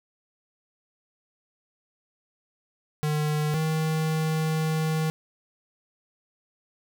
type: tone pair in turn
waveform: square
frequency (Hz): 151.3 / 157.86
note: D#3 / D#3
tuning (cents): -48 / +25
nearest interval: minor second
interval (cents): 73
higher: second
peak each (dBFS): -24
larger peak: neither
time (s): 3.03-3.54 / 3.54-5.1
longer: second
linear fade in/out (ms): 0
effects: none